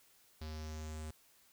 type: tone with low-pass filter sweep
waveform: square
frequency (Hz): 77.78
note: D#2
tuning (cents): 0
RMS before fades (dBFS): -44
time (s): 0.41-1.11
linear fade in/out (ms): 5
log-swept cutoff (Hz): 4600 to 8800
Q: 3.6
effects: white hiss -67 dBFS RMS until 1.52 s